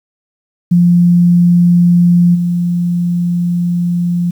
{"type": "tone with level steps", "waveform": "sine", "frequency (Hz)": 174.5, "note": "F3", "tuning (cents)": -1, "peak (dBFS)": [-5, -11], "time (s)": [0.71, 4.31], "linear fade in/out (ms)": 10, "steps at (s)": 2.34, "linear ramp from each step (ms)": 20, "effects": ["7-bit"]}